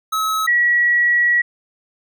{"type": "tone pair in turn", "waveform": ["square", "sine"], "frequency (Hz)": [1287, 1924.8], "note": ["E6", "B6"], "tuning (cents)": [-42, -45], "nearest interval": "perfect fifth", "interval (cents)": 697, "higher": "second", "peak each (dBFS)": [-18, -12], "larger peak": "second", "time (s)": [[0.12, 0.47], [0.47, 1.42]], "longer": "second", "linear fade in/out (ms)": 10, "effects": []}